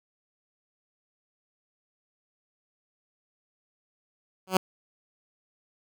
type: tone with exponential growth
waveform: 10% pulse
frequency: 187.1 Hz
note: F#3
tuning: 20 cents sharp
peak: -7 dBFS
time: 4.47-4.57 s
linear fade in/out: 2 ms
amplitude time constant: 21 ms
effects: none